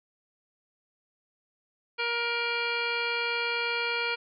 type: harmonic tone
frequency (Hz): 471.3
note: A#4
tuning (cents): +19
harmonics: 1 / 2 / 3 / 4 / 5 / 6 / 7 / 9 / 10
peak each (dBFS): -35 / -36 / -33 / -42 / -31 / -38 / -40 / -39 / -46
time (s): 1.98-4.16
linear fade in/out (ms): 20
effects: none